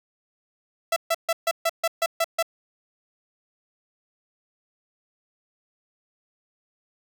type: tone bursts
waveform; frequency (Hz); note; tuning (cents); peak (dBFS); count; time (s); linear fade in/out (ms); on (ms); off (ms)
sawtooth; 665; E5; +15; -16; 9; 0.92-2.427; 5; 43; 140
effects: none